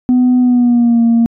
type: tone with pitch glide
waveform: sine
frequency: 250 to 231.9 Hz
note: B3 to A#3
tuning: +21 to -9 cents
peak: -5 dBFS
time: 0.09-1.26 s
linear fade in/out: 0 ms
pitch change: -130 cents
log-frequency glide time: 0.4-1.02 s
effects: tanh soft clip ceiling -5 dBFS